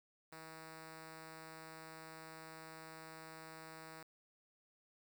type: tone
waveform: 5% pulse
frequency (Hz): 160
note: D#3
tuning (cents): +49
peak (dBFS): -40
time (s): 0.32-4.03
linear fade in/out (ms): 2
effects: 11-bit